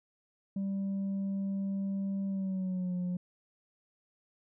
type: tone with pitch glide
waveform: sine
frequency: 195.7 to 179.46 Hz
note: G3 to F3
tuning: -3 to +47 cents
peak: -28 dBFS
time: 0.56-3.17 s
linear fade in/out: 5 ms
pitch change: -150 cents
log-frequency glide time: 2.27-2.95 s
effects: tanh soft clip ceiling -30 dBFS